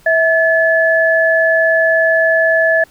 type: tone pair together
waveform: sine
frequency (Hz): 650.8 / 1721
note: E5 / A6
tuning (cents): -22 / -39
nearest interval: octave + perfect fourth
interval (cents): 1683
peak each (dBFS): -12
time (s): 0.06-2.84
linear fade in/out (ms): 5
effects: pink hiss -48 dBFS RMS until 2.9 s